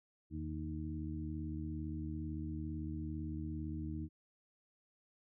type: harmonic tone with a mistuned harmonic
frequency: 77.78 Hz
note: D#2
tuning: in tune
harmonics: 1 / 2 / 3 / 4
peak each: -42 / -45 / -47 / -44 dBFS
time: 0.3-4.09 s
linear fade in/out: 50 ms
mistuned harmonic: 1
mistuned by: +84 cents
effects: none